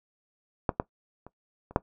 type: clicks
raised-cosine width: 1 ms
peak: -9 / -11 / -30 / -30 / -7 dBFS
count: 5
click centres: 0.692 / 0.799 / 1.266 / 1.71 / 1.761 s
effects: noise-tail reverb RT60 0.1 s tail -18 dB re dry